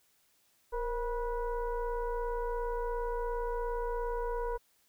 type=tone with frequency modulation; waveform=sine; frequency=471.4 Hz; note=A#4; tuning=19 cents sharp; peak=-31 dBFS; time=0.72-4.58 s; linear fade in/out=20 ms; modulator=500 Hz; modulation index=1.1; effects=white hiss -70 dBFS RMS until 4.88 s